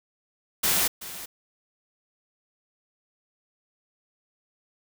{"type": "noise with echo", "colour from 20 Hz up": "white", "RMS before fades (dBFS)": -23, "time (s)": [0.63, 0.88], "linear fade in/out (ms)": 10, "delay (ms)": 380, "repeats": 1, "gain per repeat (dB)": -15, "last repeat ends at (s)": 1.26, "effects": []}